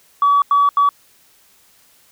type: tone bursts at uneven times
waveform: sine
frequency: 1140 Hz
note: C#6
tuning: 48 cents sharp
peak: -9 dBFS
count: 3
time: 0.22-0.42 / 0.51-0.69 / 0.77-0.89 s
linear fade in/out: 2 ms
effects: tanh soft clip ceiling -6 dBFS + white hiss -53 dBFS RMS until 2.11 s